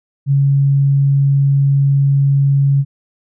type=tone; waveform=sine; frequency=139.1 Hz; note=C#3; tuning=6 cents sharp; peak=-9 dBFS; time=0.26-2.85 s; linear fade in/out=50 ms; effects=none